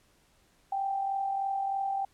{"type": "tone with amplitude modulation", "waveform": "sine", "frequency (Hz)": 784, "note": "G5", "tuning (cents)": 0, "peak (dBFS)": -26, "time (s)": [0.72, 2.05], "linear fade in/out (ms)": 5, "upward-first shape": "sine", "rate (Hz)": 43.2, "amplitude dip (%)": 45, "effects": ["pink hiss -66 dBFS RMS until 2.13 s", "low-pass 12000 Hz 12 dB/octave"]}